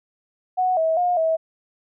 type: tone with pitch steps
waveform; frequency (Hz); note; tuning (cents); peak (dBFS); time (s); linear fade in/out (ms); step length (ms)
sine; 738 / 645 / 714 / 646; F#5 / E5 / F5 / E5; -5 / -38 / +38 / -35; -17; 0.57-1.37; 20; 200
effects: none